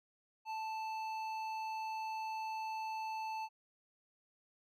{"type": "tone with hard clipping", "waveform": "sine", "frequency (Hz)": 880, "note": "A5", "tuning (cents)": 0, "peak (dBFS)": -40, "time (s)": [0.45, 3.49], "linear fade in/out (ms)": 50, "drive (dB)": 10, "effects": []}